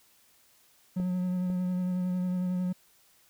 triangle tone with vibrato, 181.6 Hz, F#3, 32 cents flat, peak -25 dBFS, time 0.96-2.73 s, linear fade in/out 10 ms, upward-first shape sine, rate 11 Hz, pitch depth 18 cents each way
clicks, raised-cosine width 2 ms, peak -27 / -31 dBFS, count 2, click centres 1 / 1.501 s
effects white hiss -63 dBFS RMS until 3.29 s

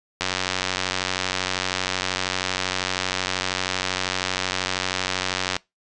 click train, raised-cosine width 0.2 ms, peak -5 dBFS, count 498, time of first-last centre 0.21-5.566 s, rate 92.8 Hz, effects noise-tail reverb RT60 0.2 s tail -23 dB re dry + resampled to 22050 Hz

